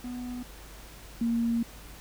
triangle / sine tone pair in turn, 246.9 / 232.6 Hz, B3 / A#3, 0 / -4 cents, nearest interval minor second, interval 104 cents, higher first, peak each -32 / -24 dBFS, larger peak second, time 0.04-0.43 / 1.21-1.63 s, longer second, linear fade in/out 5 ms, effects added 50 Hz sine -47 dBFS peak until 2 s + pink hiss -49 dBFS RMS until 2 s

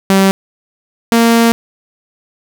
sawtooth tone pair in turn, 193.5 / 231.2 Hz, G3 / A#3, -22 / -14 cents, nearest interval minor third, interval 308 cents, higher second, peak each -3 dBFS, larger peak neither, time 0.1-0.31 / 1.12-1.52 s, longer second, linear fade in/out 0 ms, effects none

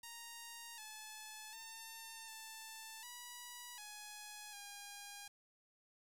5% pulse tone with pitch steps, 933 / 863 / 901 / 886 / 973 / 839 / 812 Hz, A#5 / A5 / A5 / A5 / B5 / G#5 / G#5, +1 / -34 / +41 / +12 / -26 / +17 / -39 cents, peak -38 dBFS, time 0.03-5.28 s, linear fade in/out 5 ms, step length 750 ms, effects 11-bit

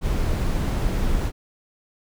brown noise, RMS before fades -22 dBFS, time 0.01-1.32 s, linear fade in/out 50 ms, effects none

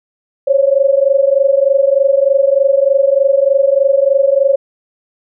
sine tone pair together, 538.7 / 562 Hz, C#5 / C#5, -50 / +24 cents, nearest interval minor second, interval 74 cents, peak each -11 dBFS, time 0.47-4.56 s, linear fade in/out 10 ms, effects none

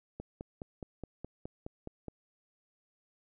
click train, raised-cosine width 2 ms, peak -27 dBFS, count 10, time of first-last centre 0.2-2.083 s, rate 4.78 Hz, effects none

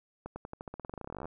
accelerating click train, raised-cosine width 1 ms, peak -26 dBFS, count 25, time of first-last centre 0.26-1.256 s, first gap 100 ms, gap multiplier 0.91, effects none

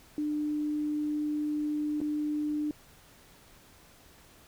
sine tone with dropouts, 299.3 Hz, D4, 33 cents sharp, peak -28 dBFS, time 0.18-2.71 s, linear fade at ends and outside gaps 1 ms, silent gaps 2.004-2.014 s, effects pink hiss -57 dBFS RMS until 4.47 s

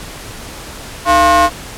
square ring-modulated tone, 190 Hz, F#3, 46 cents sharp, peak -5 dBFS, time 1.05-1.5 s, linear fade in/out 50 ms, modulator 880 Hz, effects pink hiss -30 dBFS RMS until 1.77 s + low-pass 12000 Hz 12 dB/octave

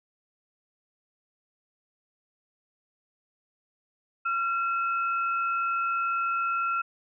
sine tone pair together, 1369 / 2584 Hz, F6 / E7, -35 / -35 cents, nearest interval major seventh, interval 1100 cents, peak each -25 / -35 dBFS, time 4.25-6.82 s, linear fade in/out 10 ms, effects none

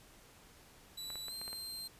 sawtooth tone with pitch glide, 3951 to 4159 Hz, B7 to C8, 0 to -11 cents, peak -39 dBFS, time 0.97-1.88 s, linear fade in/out 10 ms, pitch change +89 cents, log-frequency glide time 1.27-1.33 s
clicks, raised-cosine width 0.5 ms, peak -33 dBFS, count 6, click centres 1.103 / 1.156 / 1.283 / 1.415 / 1.479 / 1.53 s
effects pink hiss -60 dBFS RMS until 1.99 s + resampled to 32000 Hz

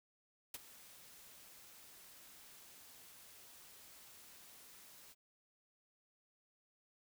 white noise with ADSR envelope, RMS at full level -43 dBFS, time 0.54-5.15 s, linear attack 4 ms, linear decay 28 ms, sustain -16 dB, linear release 36 ms, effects none

